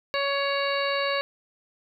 harmonic tone with a mistuned harmonic, 559 Hz, C#5, 14 cents sharp, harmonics 1 / 2 / 3 / 4 / 5 / 7 / 8, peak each -27 / -30 / -32 / -33 / -34 / -35 / -36 dBFS, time 0.14-1.21 s, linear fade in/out 0 ms, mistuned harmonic 7, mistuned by -18 cents, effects 10-bit

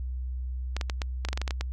clicks, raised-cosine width 0.2 ms, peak -14 dBFS, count 12, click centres 0.766 / 0.812 / 0.898 / 1.018 / 1.25 / 1.287 / 1.33 / 1.375 / 1.416 / 1.478 / 1.508 / 1.61 s, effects added 63 Hz sine -30 dBFS peak until 1.72 s

